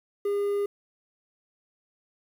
triangle tone, 405.4 Hz, G#4, 42 cents flat, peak -22 dBFS, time 0.25-0.66 s, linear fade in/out 5 ms, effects 9-bit

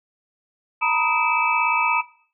sine tone cluster, 916 / 973 / 1255 / 2320 / 2613 Hz, A#5 / B5 / D#6 / D7 / E7, -31 / -26 / +15 / -22 / -16 cents, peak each -24 dBFS, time 0.81-2.02 s, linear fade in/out 20 ms, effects noise-tail reverb RT60 0.5 s tail -19 dB re dry

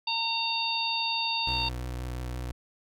harmonic tone, 916 Hz, A#5, 31 cents flat, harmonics 1 / 3 / 4 / 5, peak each -32 / -32 / -32 / -32 dBFS, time 0.07-1.69 s, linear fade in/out 5 ms
30% pulse tone with vibrato, 61.9 Hz, B1, 5 cents sharp, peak -30 dBFS, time 1.47-2.52 s, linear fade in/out 5 ms, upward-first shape sine, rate 5.7 Hz, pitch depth 19 cents each way
effects none

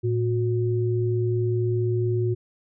sine tone pair together, 112.86 / 363.1 Hz, A2 / F#4, +44 / -33 cents, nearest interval octave + minor sixth, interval 2023 cents, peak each -22 / -25 dBFS, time 0.03-2.35 s, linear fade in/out 20 ms, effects none

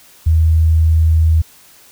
sine tone, 80.3 Hz, E2, 45 cents flat, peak -8 dBFS, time 0.26-1.42 s, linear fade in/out 10 ms, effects white hiss -45 dBFS RMS until 1.91 s

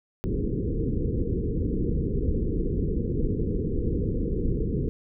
pink low-pass noise, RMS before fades -26 dBFS, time 0.24-4.89 s, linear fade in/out 0 ms, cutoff 480 Hz, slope 96 dB/octave, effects none

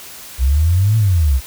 sine exponential two-way sweep, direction up then down, 61.1 to 113.1 to 61.1 Hz, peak -10 dBFS, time 0.38-1.41 s, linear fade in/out 50 ms, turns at 0.97 s, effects white hiss -35 dBFS RMS until 1.46 s

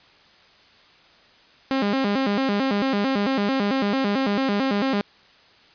sawtooth tone with vibrato, 233.1 Hz, A#3, in tune, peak -16 dBFS, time 1.71-5.01 s, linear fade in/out 0 ms, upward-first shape square, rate 4.5 Hz, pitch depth 240 cents each way, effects white hiss -53 dBFS RMS until 5.74 s + resampled to 11025 Hz

